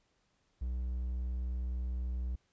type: tone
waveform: triangle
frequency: 61.9 Hz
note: B1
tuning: 5 cents sharp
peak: -31 dBFS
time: 0.61-2.36 s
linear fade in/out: 10 ms
effects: pink hiss -75 dBFS RMS until 2.52 s + resampled to 16000 Hz